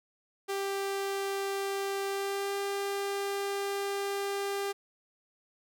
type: tone with pitch glide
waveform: sawtooth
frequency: 393.8 to 398.4 Hz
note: G4 to G4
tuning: +8 to +28 cents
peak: -27 dBFS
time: 0.48-4.73 s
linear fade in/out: 20 ms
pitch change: +20 cents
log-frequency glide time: 2.09-2.55 s
effects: none